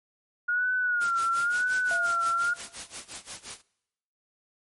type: tone with vibrato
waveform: sine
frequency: 1427 Hz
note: F6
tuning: 37 cents sharp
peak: -23 dBFS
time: 0.48-2.54 s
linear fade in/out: 10 ms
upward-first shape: sine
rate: 0.98 Hz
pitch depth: 90 cents each way
type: noise with tremolo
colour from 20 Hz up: white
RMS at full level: -37 dBFS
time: 1-3.62 s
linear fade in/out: 20 ms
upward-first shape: sine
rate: 5.7 Hz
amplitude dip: 90%
type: tone with exponential decay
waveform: sine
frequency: 682 Hz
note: F5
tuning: 41 cents flat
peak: -32 dBFS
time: 1.91-3.06 s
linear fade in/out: 0 ms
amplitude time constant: 250 ms
effects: noise-tail reverb RT60 0.9 s tail -25 dB re dry + MP3 48 kbps